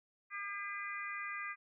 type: harmonic tone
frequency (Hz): 403.2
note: G4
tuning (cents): +49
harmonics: 3 / 4 / 5 / 6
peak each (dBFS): -44 / -46 / -43 / -47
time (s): 0.3-1.56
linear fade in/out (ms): 50
effects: none